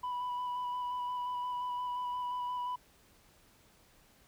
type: tone with vibrato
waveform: sine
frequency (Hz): 987.8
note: B5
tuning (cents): 0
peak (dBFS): -31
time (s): 0.03-2.76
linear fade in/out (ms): 10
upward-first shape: square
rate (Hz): 5.7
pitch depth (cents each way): 12
effects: tanh soft clip ceiling -33 dBFS + pink hiss -64 dBFS RMS until 4.27 s